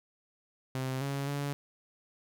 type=tone with pitch steps; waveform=sawtooth; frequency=130.9 / 139.2 / 142.4 Hz; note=C3 / C#3 / C#3; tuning=+1 / +8 / +47 cents; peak=-28 dBFS; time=0.75-1.53 s; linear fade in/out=0 ms; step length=260 ms; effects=none